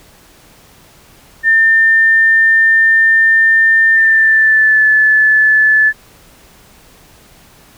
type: tone with pitch glide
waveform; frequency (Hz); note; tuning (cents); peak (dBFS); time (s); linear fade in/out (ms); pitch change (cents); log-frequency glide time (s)
sine; 1800 to 1735.7; A6 to A6; +39 to -24; -6; 1.43-5.93; 50; -63; 3.91-4.86
effects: pink hiss -44 dBFS RMS until 7.77 s